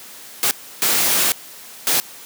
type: noise bursts at uneven times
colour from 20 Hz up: white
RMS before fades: -17 dBFS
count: 3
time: 0.43-0.51 / 0.82-1.32 / 1.87-2 s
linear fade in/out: 0 ms
effects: white hiss -39 dBFS RMS until 2.25 s + high-pass 150 Hz 12 dB/octave

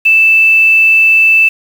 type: tone with quantisation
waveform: sine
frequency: 2642 Hz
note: E7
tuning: 3 cents sharp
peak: -4 dBFS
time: 0.05-1.49 s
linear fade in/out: 10 ms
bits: 5
effects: none

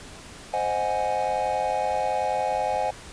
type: chord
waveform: triangle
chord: Ab dominant seventh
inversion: first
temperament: equal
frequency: 523.3 / 622.3 / 740 / 830.6 Hz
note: C5 / Eb5 / Gb5 / Ab5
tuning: 0 / 0 / 0 / 0 cents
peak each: -28 / -28 / -26 / -25 dBFS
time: 0.53-2.91 s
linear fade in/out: 10 ms
effects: pink hiss -43 dBFS RMS until 3.12 s + resampled to 22050 Hz

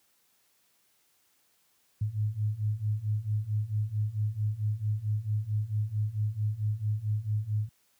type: beating tone pair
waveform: sine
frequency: 103.83 / 108.33 Hz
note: G#2 / A2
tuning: 0 / -26 cents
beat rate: 4.5 Hz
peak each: -31 / -29 dBFS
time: 2.01-7.69 s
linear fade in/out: 5 ms
effects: white hiss -69 dBFS RMS until 7.99 s + high-pass 60 Hz 12 dB/octave

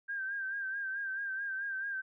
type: tone with vibrato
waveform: sine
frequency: 1584 Hz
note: G6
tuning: 18 cents sharp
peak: -34 dBFS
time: 0.08-2.02 s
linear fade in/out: 20 ms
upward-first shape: sine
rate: 4.6 Hz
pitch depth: 52 cents each way
effects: none

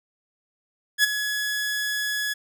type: tone with ADSR envelope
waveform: sawtooth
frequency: 1690 Hz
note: G#6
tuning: 30 cents sharp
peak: -10 dBFS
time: 0.98-2.34 s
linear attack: 58 ms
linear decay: 15 ms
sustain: -11 dB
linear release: 15 ms
effects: none

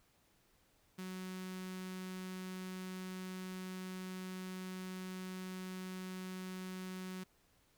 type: tone with notch filter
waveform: sawtooth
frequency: 185.5 Hz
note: F#3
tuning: 5 cents sharp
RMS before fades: -45 dBFS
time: 0.98-7.24 s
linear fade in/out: 10 ms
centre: 640 Hz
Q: 1
effects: pink hiss -72 dBFS RMS until 7.77 s

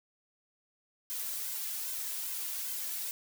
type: noise with flanger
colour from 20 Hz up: blue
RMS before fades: -37 dBFS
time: 1.1-3.11 s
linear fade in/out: 0 ms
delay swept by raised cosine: 1.9 to 3 ms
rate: 2.5 Hz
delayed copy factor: +0.75
effects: none

